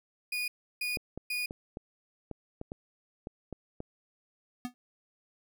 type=tone bursts; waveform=35% pulse; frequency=2459 Hz; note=D#7; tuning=21 cents flat; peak=-29 dBFS; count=3; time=0.32-1.46 s; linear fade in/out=5 ms; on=160 ms; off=330 ms
type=clicks; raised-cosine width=2 ms; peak=-25 dBFS; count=10; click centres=0.971 / 1.176 / 1.509 / 1.771 / 2.313 / 2.614 / 2.719 / 3.271 / 3.527 / 3.804 s
type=tone with exponential decay; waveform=square; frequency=246.9 Hz; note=B3; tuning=in tune; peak=-30 dBFS; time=4.65-4.74 s; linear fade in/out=0 ms; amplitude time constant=18 ms
effects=none